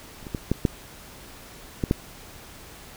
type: clicks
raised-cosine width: 3 ms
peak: -30 / -23 / -14 / -8 / -6 / -10 / -6 dBFS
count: 7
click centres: 0.228 / 0.268 / 0.348 / 0.516 / 0.652 / 1.838 / 1.911 s
effects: pink hiss -45 dBFS RMS until 2.96 s